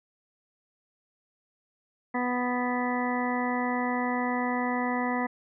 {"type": "harmonic tone", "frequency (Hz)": 247.3, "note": "B3", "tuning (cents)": 3, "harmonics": [1, 2, 3, 4, 5, 7, 8], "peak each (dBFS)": [-29, -35, -33, -33, -39, -39, -35], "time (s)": [2.14, 5.27], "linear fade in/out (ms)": 10, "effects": []}